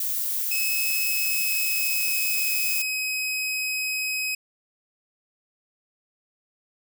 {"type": "noise", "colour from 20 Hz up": "violet", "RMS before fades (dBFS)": -27, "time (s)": [0, 2.82], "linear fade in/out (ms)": 2}
{"type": "tone with pitch glide", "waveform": "sawtooth", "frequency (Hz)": [2570, 2533], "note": ["E7", "D#7"], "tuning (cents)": [-45, 30], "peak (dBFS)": -22, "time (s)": [0.51, 4.35], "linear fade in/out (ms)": 5, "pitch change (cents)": -25, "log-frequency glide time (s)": [1, 2.99]}
{"effects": []}